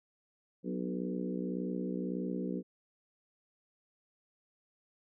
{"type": "harmonic tone with a mistuned harmonic", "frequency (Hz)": 61.74, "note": "B1", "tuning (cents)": 0, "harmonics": [3, 4, 5, 6, 7, 8], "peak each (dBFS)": [-37, -39, -41, -43, -44, -45], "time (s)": [0.63, 2.63], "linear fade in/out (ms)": 50, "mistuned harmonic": 5, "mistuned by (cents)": -30, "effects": []}